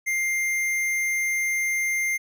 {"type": "tone with tanh clipping", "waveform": "sine", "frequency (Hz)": 2100, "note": "C7", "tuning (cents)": 6, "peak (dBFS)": -24, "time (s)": [0.06, 2.18], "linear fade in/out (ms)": 20, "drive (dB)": 17, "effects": []}